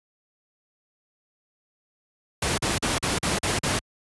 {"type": "noise bursts", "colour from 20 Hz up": "pink", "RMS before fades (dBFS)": -24, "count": 7, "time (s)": [2.42, 3.792], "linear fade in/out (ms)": 5, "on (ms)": 160, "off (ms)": 42, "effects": ["high-pass 60 Hz 12 dB/octave", "resampled to 24000 Hz"]}